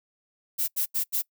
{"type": "noise bursts", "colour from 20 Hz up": "violet", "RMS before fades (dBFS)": -26, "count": 4, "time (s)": [0.58, 1.223], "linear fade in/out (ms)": 20, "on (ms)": 100, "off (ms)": 81, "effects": ["noise-tail reverb RT60 0.1 s tail -24 dB re dry"]}